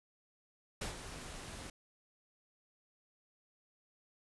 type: noise with ADSR envelope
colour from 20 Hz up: pink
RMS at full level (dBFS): -38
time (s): 0.81-1.7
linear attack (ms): 6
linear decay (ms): 120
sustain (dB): -9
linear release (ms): 3
effects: resampled to 24000 Hz